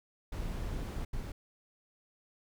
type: noise bursts at uneven times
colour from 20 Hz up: brown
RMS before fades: -37 dBFS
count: 2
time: 0.32-1.05 / 1.13-1.32 s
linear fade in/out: 5 ms
effects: none